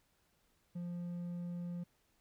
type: tone with hard clipping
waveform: sine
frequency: 174.61 Hz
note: F3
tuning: in tune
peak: -40 dBFS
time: 0.75-1.84 s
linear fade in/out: 10 ms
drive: 3 dB
effects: pink hiss -75 dBFS RMS until 2.2 s